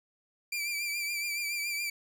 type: tone with vibrato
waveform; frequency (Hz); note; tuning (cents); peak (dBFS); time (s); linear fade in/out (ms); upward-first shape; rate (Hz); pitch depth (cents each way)
sawtooth; 2349; D7; 0; -28; 0.52-1.9; 5; triangle; 7.1; 51
effects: none